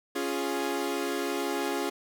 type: chord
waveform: sawtooth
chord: Db major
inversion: none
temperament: equal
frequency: 277.2 / 349.2 / 415.3 Hz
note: Db4 / F4 / Ab4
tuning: 0 / 0 / 0 cents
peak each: -29 dBFS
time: 0.15-1.9 s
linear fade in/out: 10 ms
effects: none